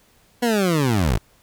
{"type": "linear sweep", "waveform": "20% pulse", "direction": "down", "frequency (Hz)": [246.6, 46.36], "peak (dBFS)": -12, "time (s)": [0.42, 1.18], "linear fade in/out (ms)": 10, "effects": ["pink hiss -57 dBFS RMS until 1.42 s"]}